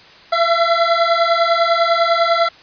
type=beating tone pair; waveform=25% pulse; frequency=670 / 680 Hz; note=E5 / F5; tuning=+28 / -46 cents; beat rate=10 Hz; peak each=-12 dBFS; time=0.32-2.49 s; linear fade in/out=10 ms; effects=white hiss -43 dBFS RMS until 2.62 s + resampled to 11025 Hz